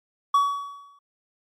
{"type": "tone with exponential decay", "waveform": "triangle", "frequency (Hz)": 1131, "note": "C#6", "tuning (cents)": 34, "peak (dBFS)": -12, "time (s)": [0.34, 0.99], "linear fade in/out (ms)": 5, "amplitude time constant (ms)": 140, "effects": ["MP3 64 kbps"]}